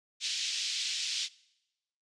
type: band-pass noise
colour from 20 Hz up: pink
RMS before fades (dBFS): -34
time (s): 0.2-1.29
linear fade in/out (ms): 50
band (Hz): 3000 to 6000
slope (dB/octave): 24
effects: noise-tail reverb RT60 0.9 s tail -22 dB re dry + resampled to 22050 Hz